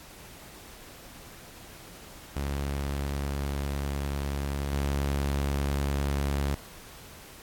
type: tone with level steps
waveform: sawtooth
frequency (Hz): 70.2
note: C#2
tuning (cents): +22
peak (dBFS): -25 / -22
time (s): 2.36-6.55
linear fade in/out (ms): 5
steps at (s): 4.72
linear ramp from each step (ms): 10
effects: pink hiss -48 dBFS RMS until 7.42 s + AAC 64 kbps